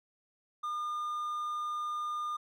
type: tone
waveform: triangle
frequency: 1211 Hz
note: D#6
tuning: 47 cents flat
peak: -31 dBFS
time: 0.63-2.37 s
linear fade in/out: 10 ms
effects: none